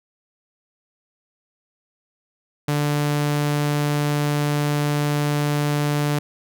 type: tone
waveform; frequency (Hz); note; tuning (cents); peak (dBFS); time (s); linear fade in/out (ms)
sawtooth; 146.83; D3; 0; -15; 2.68-6.19; 5
effects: none